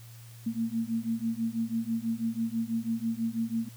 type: beating tone pair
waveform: sine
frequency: 224.7 / 230.8 Hz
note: A3 / A#3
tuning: +37 / -17 cents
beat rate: 6.1 Hz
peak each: -31 dBFS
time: 0.46-3.69 s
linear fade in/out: 10 ms
effects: added 116 Hz sine -46 dBFS peak until 3.76 s + white hiss -55 dBFS RMS until 3.76 s

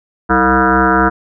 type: tone with frequency modulation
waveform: sine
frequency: 843 Hz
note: G#5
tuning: 26 cents sharp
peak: -8 dBFS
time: 0.29-1.1 s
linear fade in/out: 20 ms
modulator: 130 Hz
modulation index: 5.4
effects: none

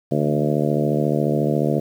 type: harmonic tone with a mistuned harmonic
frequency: 74.2 Hz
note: D2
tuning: 18 cents sharp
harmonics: 2 / 3 / 4 / 5 / 6 / 7 / 8 / 9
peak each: -22 / -24 / -25 / -26 / -27 / -27 / -28 / -29 dBFS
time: 0.11-1.8 s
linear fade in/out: 10 ms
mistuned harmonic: 2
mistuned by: -23 cents
effects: 8-bit

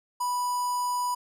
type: tone with notch filter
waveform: square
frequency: 985 Hz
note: B5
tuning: 5 cents flat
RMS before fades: -28 dBFS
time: 0.2-1.15 s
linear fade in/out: 10 ms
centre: 3100 Hz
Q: 1.2
effects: resampled to 32000 Hz + 11-bit

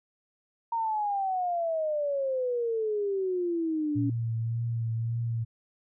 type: exponential sweep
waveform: sine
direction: down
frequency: 932.3 to 278 Hz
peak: -26 dBFS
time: 0.72-4.1 s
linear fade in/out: 5 ms
type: tone with vibrato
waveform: sine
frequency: 115.3 Hz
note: A#2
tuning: 19 cents flat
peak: -27 dBFS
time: 3.95-5.45 s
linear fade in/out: 20 ms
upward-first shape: triangle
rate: 1.8 Hz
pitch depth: 33 cents each way
effects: none

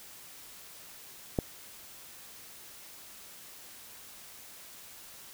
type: click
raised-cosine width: 2 ms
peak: -13 dBFS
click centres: 1.388 s
effects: white hiss -50 dBFS RMS until 5.33 s

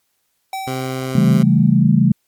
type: tone with exponential decay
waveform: square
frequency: 769 Hz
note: G5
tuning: 33 cents flat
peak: -22 dBFS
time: 0.53-1.82 s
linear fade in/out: 2 ms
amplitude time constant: 280 ms
type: tone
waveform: 15% pulse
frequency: 130.81 Hz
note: C3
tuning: in tune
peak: -15 dBFS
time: 0.67-1.43 s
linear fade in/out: 5 ms
type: chord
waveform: sine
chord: A dominant seventh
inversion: first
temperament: equal with one note detuned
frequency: 136.92 / 164.81 / 196 / 220 Hz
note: C#3 / E3 / G3 / A3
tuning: -21 / 0 / 0 / 0 cents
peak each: -15 dBFS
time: 1.15-2.12 s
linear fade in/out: 5 ms
effects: white hiss -67 dBFS RMS until 2.27 s + MP3 96 kbps

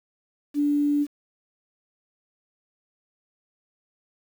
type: tone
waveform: sine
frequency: 290.7 Hz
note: D4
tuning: 18 cents flat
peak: -19 dBFS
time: 0.54-1.07 s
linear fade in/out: 50 ms
effects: 8-bit

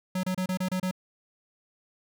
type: tone bursts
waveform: square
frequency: 185 Hz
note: F#3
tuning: in tune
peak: -27 dBFS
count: 7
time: 0.15-0.912 s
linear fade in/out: 5 ms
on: 84 ms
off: 29 ms
effects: none

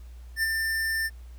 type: tone with ADSR envelope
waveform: square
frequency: 1790 Hz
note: A6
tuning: 29 cents sharp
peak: -22 dBFS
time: 0.36-1.1 s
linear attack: 71 ms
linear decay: 22 ms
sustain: -4 dB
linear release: 41 ms
effects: added 60 Hz sine -41 dBFS peak until 1.38 s + pink hiss -61 dBFS RMS until 1.38 s

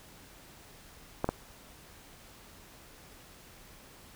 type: clicks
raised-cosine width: 1 ms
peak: -14 dBFS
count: 2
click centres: 1.244 / 1.29 s
effects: pink hiss -54 dBFS RMS until 4.15 s

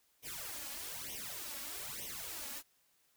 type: noise with flanger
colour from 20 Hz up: white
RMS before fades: -44 dBFS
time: 0.22-2.63 s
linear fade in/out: 50 ms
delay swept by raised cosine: 0.33 to 3.63 ms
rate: 1.1 Hz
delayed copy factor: +0.95
effects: white hiss -73 dBFS RMS until 3.16 s

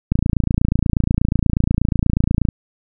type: click train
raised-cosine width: 5 ms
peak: -3 dBFS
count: 68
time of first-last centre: 0.12-2.487 s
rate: 28.3 Hz
effects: none

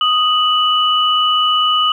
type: tone pair together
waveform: sine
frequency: 1244.5 / 2960 Hz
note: D#6 / F#7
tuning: 0 / 0 cents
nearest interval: octave + minor third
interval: 1500 cents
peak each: -14 dBFS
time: 0.01-1.92 s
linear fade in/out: 2 ms
effects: 8-bit

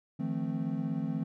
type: chord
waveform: triangle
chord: F dominant seventh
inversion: third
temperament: equal with one note detuned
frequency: 155.56 / 172.01 / 220 / 261.6 Hz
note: Eb3 / F3 / A3 / C4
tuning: 0 / -26 / 0 / 0 cents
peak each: -34 dBFS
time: 0.19-1.24 s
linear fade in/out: 10 ms
effects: none

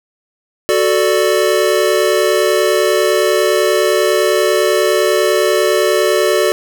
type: chord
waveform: square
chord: D major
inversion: first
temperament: equal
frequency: 370 / 440 / 587.3 Hz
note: F#4 / A4 / D5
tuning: 0 / 0 / 0 cents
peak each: -16 dBFS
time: 0.69-6.52 s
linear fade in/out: 0 ms
effects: none

